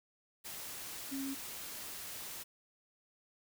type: tone in noise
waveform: sine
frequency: 271.8 Hz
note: C#4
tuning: 34 cents flat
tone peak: -37 dBFS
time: 1.11-1.35 s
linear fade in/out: 20 ms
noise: white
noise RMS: -45 dBFS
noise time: 0.44-2.44 s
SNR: +5 dB
effects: none